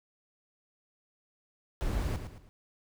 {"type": "noise with echo", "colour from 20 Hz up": "brown", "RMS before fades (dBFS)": -31, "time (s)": [1.81, 2.16], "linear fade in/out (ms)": 0, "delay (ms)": 110, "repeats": 3, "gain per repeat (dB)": -8, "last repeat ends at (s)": 2.49, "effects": []}